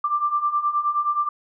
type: beating tone pair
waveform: sine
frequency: 1174.7 / 1184.2 Hz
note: D6 / D6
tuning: 0 / +14 cents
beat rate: 9.5 Hz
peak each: -25 / -21 dBFS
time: 0.04-1.29 s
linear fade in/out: 5 ms
effects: none